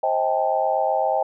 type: chord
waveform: sine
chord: A half-diminished seventh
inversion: first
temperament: just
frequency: 528 / 633.6 / 792 / 880 Hz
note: C5 / Eb5 / G5 / A5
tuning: +16 / +31 / +18 / 0 cents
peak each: -25 / -23 / -22 / -28 dBFS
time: 0.03-1.23 s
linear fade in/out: 5 ms
effects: none